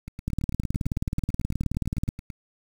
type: two click trains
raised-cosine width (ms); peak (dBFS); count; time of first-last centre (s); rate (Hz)
5; -13 / -24; 35 / 21; 0.28-2.089 / 0.08-2.302; 18.8 / 9
effects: 7-bit